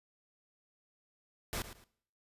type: noise with echo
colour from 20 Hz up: pink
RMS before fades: -37 dBFS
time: 1.53-1.62 s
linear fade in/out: 0 ms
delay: 110 ms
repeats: 2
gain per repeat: -12 dB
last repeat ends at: 1.84 s
effects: noise-tail reverb RT60 0.6 s tail -20 dB re dry + resampled to 32000 Hz